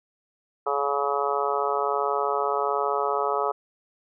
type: harmonic tone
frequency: 141.3 Hz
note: C#3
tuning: 34 cents sharp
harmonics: 3 / 4 / 5 / 6 / 7 / 8 / 9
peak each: -28 / -31 / -30 / -31 / -32 / -31 / -29 dBFS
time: 0.66-3.52 s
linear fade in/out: 10 ms
effects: none